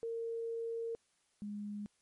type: tone pair in turn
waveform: sine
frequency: 459.2 / 206.6 Hz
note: A#4 / G#3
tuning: -26 / -9 cents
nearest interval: octave + major second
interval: 1383 cents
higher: first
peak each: -36 / -39 dBFS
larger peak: first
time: 0.03-0.95 / 1.42-1.86 s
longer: first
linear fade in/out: 0 ms
effects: white hiss -75 dBFS RMS until 2.01 s + MP3 48 kbps